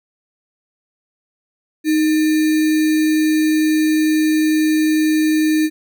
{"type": "tone with sample-and-hold", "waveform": "sine", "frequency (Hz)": 311.1, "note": "D#4", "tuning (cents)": 0, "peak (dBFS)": -12, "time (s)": [1.84, 5.7], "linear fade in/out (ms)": 50, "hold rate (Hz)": 2100, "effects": []}